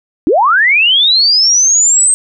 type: linear sweep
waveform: sine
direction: up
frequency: 261.6 to 8372 Hz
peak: -6 dBFS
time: 0.27-2.14 s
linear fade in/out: 0 ms
effects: none